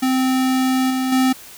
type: tone with level steps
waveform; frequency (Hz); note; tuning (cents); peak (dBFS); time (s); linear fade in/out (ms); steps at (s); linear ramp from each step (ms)
square; 259.7; C4; -13; -16 / -19 / -14; 0.02-1.33; 10; 0.9 / 1.12; 5
effects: white hiss -40 dBFS RMS until 1.57 s